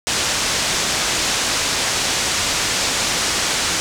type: low-pass noise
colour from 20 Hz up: white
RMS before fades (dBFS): -20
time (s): 0.07-3.8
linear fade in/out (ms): 0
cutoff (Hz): 7500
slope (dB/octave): 24
effects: none